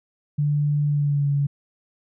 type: tone with pitch glide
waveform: sine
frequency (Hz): 146.8 to 142.05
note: D3 to C#3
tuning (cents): 0 to +43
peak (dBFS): -18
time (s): 0.38-1.47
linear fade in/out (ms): 10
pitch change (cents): -57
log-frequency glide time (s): 0.87-1.29
effects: none